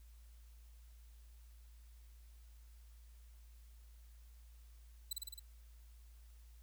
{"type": "tone with echo", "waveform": "15% pulse", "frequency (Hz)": 3993, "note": "B7", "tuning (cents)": 18, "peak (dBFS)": -30, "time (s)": [5.11, 5.13], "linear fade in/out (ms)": 5, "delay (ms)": 53, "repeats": 5, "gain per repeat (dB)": -2, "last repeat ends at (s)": 5.395, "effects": ["added 57 Hz sine -56 dBFS peak until 6.62 s", "white hiss -72 dBFS RMS until 6.62 s"]}